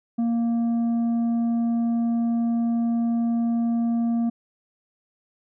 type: tone with tanh clipping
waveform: sine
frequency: 232.8 Hz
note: A#3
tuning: 2 cents flat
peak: -21 dBFS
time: 0.18-4.3 s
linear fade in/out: 10 ms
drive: 5 dB
effects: none